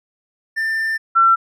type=tone pair in turn; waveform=triangle / sine; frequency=1788 / 1349.2 Hz; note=A6 / E6; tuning=+27 / +40 cents; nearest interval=perfect fourth; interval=487 cents; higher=first; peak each=-16 / -9 dBFS; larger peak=second; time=0.56-0.98 / 1.15-1.36 s; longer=first; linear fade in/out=20 ms; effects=none